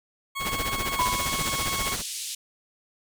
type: tone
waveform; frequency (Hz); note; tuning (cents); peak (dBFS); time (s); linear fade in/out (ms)
20% pulse; 1100; C#6; -14; -24; 0.35-1.95; 20
type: noise with tremolo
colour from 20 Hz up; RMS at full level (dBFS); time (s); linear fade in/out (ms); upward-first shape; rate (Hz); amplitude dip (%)
pink; -28; 0.39-2.03; 50; sine; 15; 80
type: tone with exponential decay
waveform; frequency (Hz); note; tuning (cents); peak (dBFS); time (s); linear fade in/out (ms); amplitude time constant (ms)
sine; 1000; B5; +21; -19; 0.99-1.55; 2; 120
type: band-pass noise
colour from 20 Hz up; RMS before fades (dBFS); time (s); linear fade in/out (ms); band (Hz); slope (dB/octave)
white; -34; 1.01-2.35; 5; 2800 to 10000; 24
effects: none